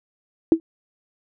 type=tone with exponential decay; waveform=sine; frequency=326.3 Hz; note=E4; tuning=18 cents flat; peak=-6 dBFS; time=0.52-0.6 s; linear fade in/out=1 ms; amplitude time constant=17 ms; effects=none